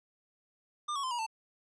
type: tone with pitch steps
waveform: square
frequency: 1200 / 1113.2 / 1032.7 / 958 / 888.7 Hz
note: D6 / C#6 / C6 / A#5 / A5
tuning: +37 / +7 / -23 / +47 / +17 cents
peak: -33 dBFS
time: 0.88-1.265 s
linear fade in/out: 10 ms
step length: 77 ms
effects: resampled to 22050 Hz